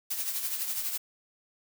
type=noise with tremolo; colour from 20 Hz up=blue; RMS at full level=-30 dBFS; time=0.1-0.98 s; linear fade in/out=10 ms; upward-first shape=triangle; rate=12 Hz; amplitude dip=60%; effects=none